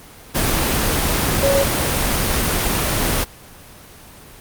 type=tone in noise; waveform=sine; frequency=554.4 Hz; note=C#5; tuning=in tune; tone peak=-14 dBFS; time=1.42-1.64 s; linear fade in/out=20 ms; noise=pink; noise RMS=-18 dBFS; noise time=0.34-3.25 s; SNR=+1 dB; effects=pink hiss -41 dBFS RMS until 4.4 s + Opus 24 kbps